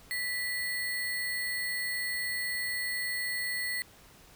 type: tone with sample-and-hold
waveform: sine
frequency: 1968 Hz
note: B6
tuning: 7 cents flat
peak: -30 dBFS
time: 0.11-3.82 s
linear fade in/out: 0 ms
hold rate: 6300 Hz
effects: pink hiss -56 dBFS RMS until 4.35 s